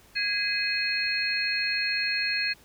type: tone cluster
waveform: sine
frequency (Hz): 1650 / 2043 / 2523 / 4287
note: G#6 / C7 / D#7 / C8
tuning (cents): -12 / -42 / +23 / +41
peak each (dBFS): -30 / -35 / -29 / -29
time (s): 0.15-2.54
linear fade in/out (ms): 20
effects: pink hiss -56 dBFS RMS until 2.64 s